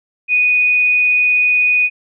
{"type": "tone", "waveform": "sine", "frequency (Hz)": 2479, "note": "D#7", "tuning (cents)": -7, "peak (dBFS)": -10, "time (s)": [0.28, 1.9], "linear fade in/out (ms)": 50, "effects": []}